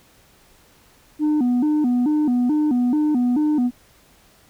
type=tone with vibrato; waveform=sine; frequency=272.5 Hz; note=C#4; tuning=29 cents flat; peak=-13 dBFS; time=1.19-3.71 s; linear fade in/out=50 ms; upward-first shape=square; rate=2.3 Hz; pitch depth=180 cents each way; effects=tanh soft clip ceiling -15 dBFS + pink hiss -54 dBFS RMS until 4.49 s